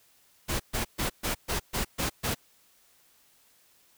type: noise bursts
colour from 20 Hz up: pink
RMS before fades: -29 dBFS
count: 8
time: 0.48-2.35 s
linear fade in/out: 20 ms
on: 120 ms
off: 130 ms
effects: white hiss -63 dBFS RMS until 3.97 s